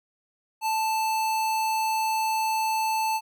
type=tone; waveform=square; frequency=880 Hz; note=A5; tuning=in tune; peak=-24 dBFS; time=0.61-3.21 s; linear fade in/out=50 ms; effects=none